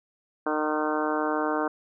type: harmonic tone with a mistuned harmonic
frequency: 152.9 Hz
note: D#3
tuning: 30 cents flat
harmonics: 2 / 3 / 4 / 5 / 6 / 7 / 8 / 9 / 10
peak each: -29 / -31 / -32 / -33 / -34 / -34 / -35 / -36 / -36 dBFS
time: 0.46-1.68 s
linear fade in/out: 5 ms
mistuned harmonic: 6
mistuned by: +15 cents
effects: none